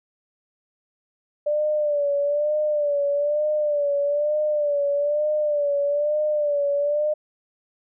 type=tone with vibrato; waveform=sine; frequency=587.3 Hz; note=D5; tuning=in tune; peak=-19 dBFS; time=1.46-7.14 s; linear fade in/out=10 ms; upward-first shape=sine; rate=1.1 Hz; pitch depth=57 cents each way; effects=none